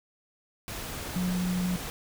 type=tone in noise; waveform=sine; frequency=180.9 Hz; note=F#3; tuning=39 cents flat; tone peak=-26 dBFS; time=1.16-1.76 s; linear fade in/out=0 ms; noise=pink; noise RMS=-37 dBFS; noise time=0.68-1.9 s; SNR=+8 dB; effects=none